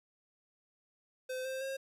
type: tone with pitch steps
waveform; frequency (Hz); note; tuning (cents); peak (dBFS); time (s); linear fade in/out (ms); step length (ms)
square; 514 / 525.4 / 537.1; C5 / C5 / C5; -31 / +7 / +45; -37; 1.29-1.77; 10; 160
effects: resampled to 32000 Hz + 11-bit